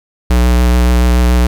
square tone with vibrato, 60.9 Hz, B1, 24 cents flat, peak -8 dBFS, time 0.3-1.47 s, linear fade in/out 5 ms, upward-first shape sine, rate 7 Hz, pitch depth 19 cents each way, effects 7-bit

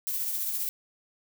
violet noise with tremolo, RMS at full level -29 dBFS, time 0.07-0.69 s, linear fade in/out 0 ms, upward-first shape triangle, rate 15 Hz, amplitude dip 40%, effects none

